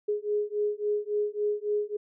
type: beating tone pair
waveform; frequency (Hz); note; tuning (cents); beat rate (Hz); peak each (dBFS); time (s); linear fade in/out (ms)
sine; 415.3 / 418.9; G#4 / G#4; 0 / +15; 3.6; -29; 0.08-1.97; 10
effects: none